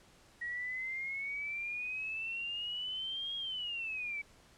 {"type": "exponential two-way sweep", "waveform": "sine", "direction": "up then down", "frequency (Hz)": [1900, 3285, 2273], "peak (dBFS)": -36, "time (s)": [0.41, 4.22], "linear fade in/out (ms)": 10, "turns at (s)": 3.36, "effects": ["pink hiss -62 dBFS RMS until 4.57 s", "low-pass 9000 Hz 12 dB/octave"]}